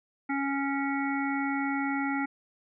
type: harmonic tone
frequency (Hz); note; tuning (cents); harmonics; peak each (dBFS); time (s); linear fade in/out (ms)
277.2; C#4; 0; 1 / 3 / 5 / 7 / 8; -29 / -34 / -36 / -37 / -38; 0.29-2.26; 10
effects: none